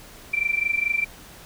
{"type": "tone with amplitude modulation", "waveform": "sine", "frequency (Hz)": 2349, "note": "D7", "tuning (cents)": 0, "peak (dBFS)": -17, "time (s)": [0.33, 1.05], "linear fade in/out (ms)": 10, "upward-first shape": "sine", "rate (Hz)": 24.6, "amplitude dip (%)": 85, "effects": ["pink hiss -45 dBFS RMS until 1.45 s"]}